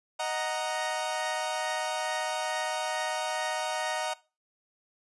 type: chord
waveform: sawtooth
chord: D# minor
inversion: none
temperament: equal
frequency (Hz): 622.3 / 740 / 932.3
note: D#5 / F#5 / A#5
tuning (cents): 0 / 0 / 0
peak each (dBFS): -30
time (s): 0.19-4.14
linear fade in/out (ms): 10
effects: noise-tail reverb RT60 0.3 s tail -20 dB re dry + resampled to 24000 Hz